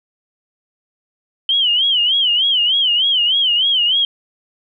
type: tone with vibrato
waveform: sine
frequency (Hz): 3064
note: G7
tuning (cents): -40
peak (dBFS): -12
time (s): 1.49-4.05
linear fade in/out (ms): 2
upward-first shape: sine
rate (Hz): 3.3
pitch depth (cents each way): 140
effects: none